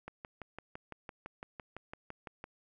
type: click train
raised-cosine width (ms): 0.5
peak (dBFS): -28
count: 15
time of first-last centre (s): 0.08-2.441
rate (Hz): 5.93
effects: none